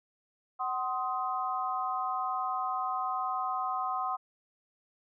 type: chord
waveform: sine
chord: C diminished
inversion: second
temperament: just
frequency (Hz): 753.5 / 1046.5 / 1255.8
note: Gb5 / C6 / Eb6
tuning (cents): +31 / 0 / +16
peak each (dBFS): -34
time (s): 0.59-4.17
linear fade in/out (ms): 20
effects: none